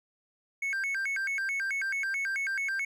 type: tone with vibrato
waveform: triangle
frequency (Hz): 1864.7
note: A#6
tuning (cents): 0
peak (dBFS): -27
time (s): 0.62-2.85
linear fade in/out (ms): 5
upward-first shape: square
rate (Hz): 4.6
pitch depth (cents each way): 290
effects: none